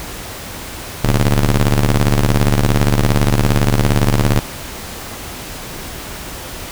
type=ring-modulated tone; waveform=sawtooth; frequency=72.4 Hz; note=D2; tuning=24 cents flat; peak=-4 dBFS; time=1.04-4.4 s; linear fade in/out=5 ms; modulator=44.9 Hz; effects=pink hiss -29 dBFS RMS until 6.71 s